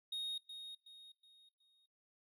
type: tone with echo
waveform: triangle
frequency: 3729 Hz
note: A#7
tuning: in tune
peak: -37 dBFS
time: 0.12-0.38 s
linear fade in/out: 5 ms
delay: 370 ms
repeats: 4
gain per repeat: -8 dB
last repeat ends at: 1.86 s
effects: noise-tail reverb RT60 0.5 s tail -25 dB re dry